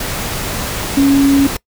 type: tone in noise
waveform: sine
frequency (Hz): 277.2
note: C#4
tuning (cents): 0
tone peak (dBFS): -7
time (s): 0.97-1.47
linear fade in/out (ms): 5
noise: pink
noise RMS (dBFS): -21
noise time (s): 0-1.57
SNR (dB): +11
effects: noise-tail reverb RT60 0.1 s tail -22 dB re dry